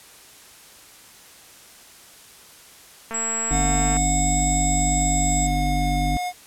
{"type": "click train", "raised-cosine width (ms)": 0.5, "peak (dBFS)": -18, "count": 195, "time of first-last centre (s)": [3.11, 3.968], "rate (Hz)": 226}
{"type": "tone", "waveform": "sine", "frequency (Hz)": 7710, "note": "B8", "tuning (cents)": -43, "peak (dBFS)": -23, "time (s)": [3.14, 5.47], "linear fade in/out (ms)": 5}
{"type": "tone with pitch glide", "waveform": "square", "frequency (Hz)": [727, 719.9], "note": ["F#5", "F#5"], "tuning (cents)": [-31, -48], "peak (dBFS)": -25, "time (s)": [3.5, 6.33], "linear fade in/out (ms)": 50, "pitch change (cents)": -17, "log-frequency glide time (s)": [4.53, 5.94]}
{"type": "harmonic tone", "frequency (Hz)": 49, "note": "G1", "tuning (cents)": 0, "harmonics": [1, 3, 5, 6], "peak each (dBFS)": [-22, -27, -29, -30], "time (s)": [3.51, 6.17], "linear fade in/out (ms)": 0}
{"effects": ["white hiss -47 dBFS RMS until 6.46 s", "low-pass 12000 Hz 12 dB/octave"]}